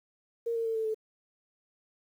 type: tone with pitch steps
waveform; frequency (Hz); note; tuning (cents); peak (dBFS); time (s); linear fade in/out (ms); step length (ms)
sine; 464.7 / 457.5 / 450.4 / 443.5 / 436.6; A#4 / A#4 / A4 / A4 / A4; -5 / -32 / +40 / +14 / -13; -28; 0.46-0.945; 10; 97
effects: 10-bit